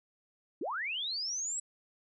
sine linear sweep, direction up, 246.9 to 7902 Hz, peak -33 dBFS, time 0.61-1.6 s, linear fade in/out 5 ms, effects none

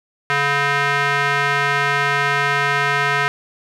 square tone with band-pass filter, 142 Hz, C#3, 42 cents sharp, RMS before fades -18 dBFS, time 0.3-3.28 s, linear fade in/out 0 ms, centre 1700 Hz, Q 1.9, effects none

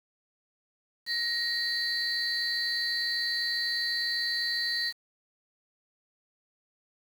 sine tone cluster, 1879 / 4094 / 4534 Hz, A#6 / C8 / C#8, +13 / -38 / +38 cents, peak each -31 dBFS, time 1.06-4.93 s, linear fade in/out 50 ms, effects tanh soft clip ceiling -20 dBFS + 8-bit

